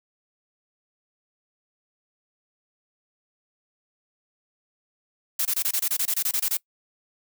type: noise bursts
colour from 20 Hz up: blue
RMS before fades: -24 dBFS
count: 14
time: 5.39-6.57 s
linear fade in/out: 5 ms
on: 62 ms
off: 24 ms
effects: noise-tail reverb RT60 0.1 s tail -23 dB re dry